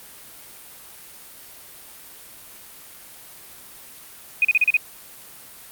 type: tone bursts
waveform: sine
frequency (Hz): 2489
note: D#7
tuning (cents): 0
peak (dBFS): -13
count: 6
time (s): 4.42-4.768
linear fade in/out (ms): 2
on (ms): 28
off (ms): 36
effects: white hiss -43 dBFS RMS until 5.71 s + Opus 32 kbps